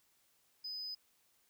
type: tone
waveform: triangle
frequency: 5010 Hz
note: D#8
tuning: 11 cents sharp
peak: -38 dBFS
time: 0.64-0.95 s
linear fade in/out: 10 ms
effects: tanh soft clip ceiling -36 dBFS + white hiss -73 dBFS RMS until 1.49 s